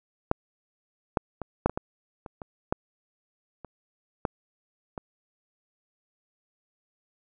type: clicks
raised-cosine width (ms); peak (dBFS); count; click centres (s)
1; -7 / -8 / -19 / -6 / -16 / -15 / -25 / -24 / -10 / -26 / -11 / -20; 12; 0.314 / 1.172 / 1.417 / 1.66 / 1.696 / 1.775 / 2.262 / 2.418 / 2.725 / 3.647 / 4.252 / 4.978
effects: none